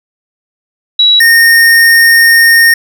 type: tone pair in turn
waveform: sine / square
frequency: 3900 / 1840.6 Hz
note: B7 / A#6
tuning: -23 / -22 cents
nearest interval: octave + minor second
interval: 1299 cents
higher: first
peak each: -3 dBFS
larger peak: neither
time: 0.99-1.2 / 1.2-2.74 s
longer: second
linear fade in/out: 5 ms
effects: none